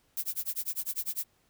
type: noise with tremolo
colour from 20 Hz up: violet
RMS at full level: -31 dBFS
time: 0.17-1.25 s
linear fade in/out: 0 ms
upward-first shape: sine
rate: 10 Hz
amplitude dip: 100%
effects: pink hiss -69 dBFS RMS until 1.49 s